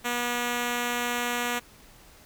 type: tone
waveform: 5% pulse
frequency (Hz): 241.8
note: B3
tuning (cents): -36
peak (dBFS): -15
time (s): 0.04-1.6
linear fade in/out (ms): 20
effects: pink hiss -53 dBFS RMS until 2.25 s